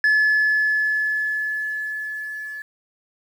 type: tone with level ramp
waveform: sine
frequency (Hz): 1719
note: A6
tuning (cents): -41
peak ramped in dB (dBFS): -11 to -30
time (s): 0.04-2.62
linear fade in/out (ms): 2
effects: tanh soft clip ceiling -13 dBFS + 8-bit